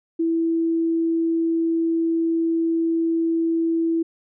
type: tone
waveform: sine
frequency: 329.8 Hz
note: E4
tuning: 1 cent sharp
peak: -18 dBFS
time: 0.19-4.03 s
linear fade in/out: 10 ms
effects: none